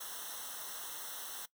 white noise with comb filter, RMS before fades -44 dBFS, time 0-1.46 s, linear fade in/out 10 ms, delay 0.42 ms, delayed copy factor -0.95, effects noise-tail reverb RT60 0.1 s tail -19 dB re dry

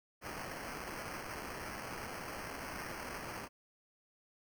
white noise with sample-and-hold, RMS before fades -44 dBFS, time 0.21-3.49 s, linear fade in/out 50 ms, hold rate 3675 Hz, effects none

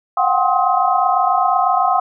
sine tone cluster, 715 / 743 / 781 / 1056 / 1270 Hz, F5 / F#5 / G5 / C6 / D#6, +41 / +7 / -7 / +16 / +35 cents, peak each -19 dBFS, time 0.17-2 s, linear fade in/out 5 ms, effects none

